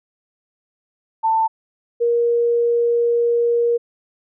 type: tone pair in turn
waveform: sine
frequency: 891 / 472 Hz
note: A5 / A#4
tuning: +22 / +22 cents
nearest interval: major seventh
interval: 1100 cents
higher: first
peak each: -14 dBFS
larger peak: neither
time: 1.23-1.48 / 2-3.78 s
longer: second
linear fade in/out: 20 ms
effects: none